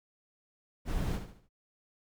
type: noise with echo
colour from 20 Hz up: brown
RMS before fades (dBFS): -31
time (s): 0.85-1.2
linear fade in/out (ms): 50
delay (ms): 73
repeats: 4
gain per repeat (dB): -8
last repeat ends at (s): 1.492
effects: none